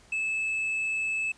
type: tone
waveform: triangle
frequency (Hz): 2611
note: E7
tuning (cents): -17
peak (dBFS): -25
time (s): 0.12-1.32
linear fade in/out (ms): 5
effects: pink hiss -57 dBFS RMS until 1.37 s + resampled to 22050 Hz